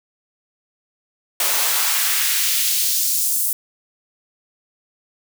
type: noise with high-pass filter sweep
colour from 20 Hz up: white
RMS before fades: -19 dBFS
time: 1.4-3.53 s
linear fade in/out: 2 ms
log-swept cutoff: 510 to 10000 Hz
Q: 1
effects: none